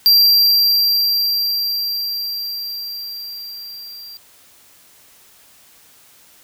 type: tone with level ramp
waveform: square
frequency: 4731 Hz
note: D8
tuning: 12 cents sharp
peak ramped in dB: -8 to -34 dBFS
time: 0.06-4.17 s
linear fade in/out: 0 ms
effects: white hiss -49 dBFS RMS until 6.43 s